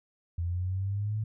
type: exponential sweep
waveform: sine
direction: up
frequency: 84.1 to 110 Hz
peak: -28 dBFS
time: 0.38-1.24 s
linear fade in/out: 5 ms
effects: none